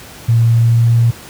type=tone with pitch glide; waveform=sine; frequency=115.6 to 117.01 Hz; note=A#2 to A#2; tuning=-14 to +7 cents; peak=-7 dBFS; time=0.28-1.11 s; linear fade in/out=10 ms; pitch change=+21 cents; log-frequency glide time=0.43-0.94 s; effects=pink hiss -35 dBFS RMS until 1.29 s + high-pass 60 Hz 12 dB/octave